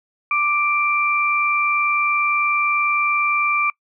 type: tone pair together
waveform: sine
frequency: 1177 / 2354 Hz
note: D6 / D7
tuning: +3 / +3 cents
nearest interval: octave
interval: 1200 cents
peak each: -19 / -19 dBFS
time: 0.31-3.7 s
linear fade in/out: 2 ms
effects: noise-tail reverb RT60 0.1 s tail -25 dB re dry